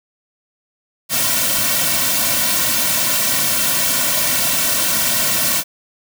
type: noise with comb filter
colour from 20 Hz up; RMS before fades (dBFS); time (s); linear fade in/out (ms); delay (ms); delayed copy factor
white; -17; 1.09-5.64; 50; 2.4; -0.95
effects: none